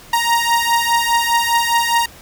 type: beating tone pair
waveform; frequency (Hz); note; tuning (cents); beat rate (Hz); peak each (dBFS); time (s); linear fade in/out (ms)
sawtooth; 932.3 / 937.2; A#5 / A#5; 0 / +9; 4.9; -13; 0.13-2.06; 5
effects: pink hiss -41 dBFS RMS until 2.21 s